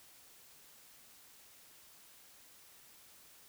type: silence
effects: white hiss -60 dBFS RMS until 3.48 s